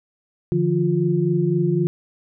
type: tone cluster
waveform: sine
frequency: 148.2 / 172.1 / 352 Hz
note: D3 / F3 / F4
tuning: +16 / -25 / +14 cents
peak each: -21 dBFS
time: 0.52-1.87 s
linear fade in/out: 0 ms
effects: none